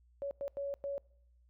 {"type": "tone bursts at uneven times", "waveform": "sine", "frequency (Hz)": 561, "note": "C#5", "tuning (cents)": 21, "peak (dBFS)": -35, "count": 4, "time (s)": [[0.22, 0.31], [0.41, 0.48], [0.57, 0.74], [0.84, 0.98]], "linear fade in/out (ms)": 0, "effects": ["noise-tail reverb RT60 0.8 s tail -25 dB re dry", "added 60 Hz sine -63 dBFS peak until 1.49 s"]}